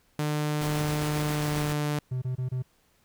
sawtooth tone with pitch glide, 150 to 148.28 Hz, D3 to D3, +37 to +17 cents, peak -22 dBFS, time 0.19-1.99 s, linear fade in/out 2 ms, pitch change -20 cents, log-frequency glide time 1.15-1.87 s
pink noise with tremolo, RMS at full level -36 dBFS, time 0.61-1.73 s, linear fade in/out 5 ms, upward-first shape square, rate 7.4 Hz, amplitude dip 25%
triangle tone bursts, 127.5 Hz, C3, 44 cents flat, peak -25 dBFS, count 4, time 2.11-2.625 s, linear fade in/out 10 ms, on 110 ms, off 25 ms
effects pink hiss -66 dBFS RMS until 3.04 s

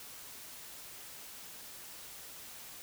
silence, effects white hiss -49 dBFS RMS until 2.82 s

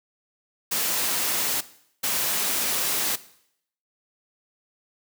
white noise bursts at uneven times, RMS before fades -25 dBFS, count 2, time 0.71-1.61 / 2.03-3.16 s, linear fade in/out 10 ms, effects noise-tail reverb RT60 0.7 s tail -17 dB re dry + high-pass 150 Hz 12 dB/octave

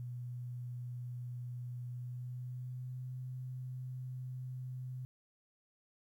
sine tone with pitch glide, 122.8 to 127.65 Hz, B2 to C3, -9 to -42 cents, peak -40 dBFS, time 0-5.05 s, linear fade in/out 0 ms, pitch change +67 cents, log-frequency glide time 1.86-3.15 s, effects 12-bit

